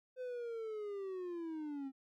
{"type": "linear sweep", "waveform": "triangle", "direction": "down", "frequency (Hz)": [513, 263.9], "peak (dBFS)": -38, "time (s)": [0.16, 1.92], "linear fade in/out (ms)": 50, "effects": []}